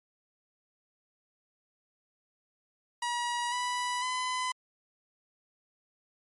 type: tone with pitch steps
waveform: sawtooth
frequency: 960 / 985.8 / 1012.4 Hz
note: B5 / B5 / B5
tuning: -49 / -3 / +43 cents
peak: -26 dBFS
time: 3.02-4.52 s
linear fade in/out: 5 ms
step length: 500 ms
effects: MP3 48 kbps